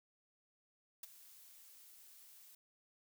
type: noise with ADSR envelope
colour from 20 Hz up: blue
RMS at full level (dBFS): -45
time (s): 1.03-2.55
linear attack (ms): 5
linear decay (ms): 18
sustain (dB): -15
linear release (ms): 4
effects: none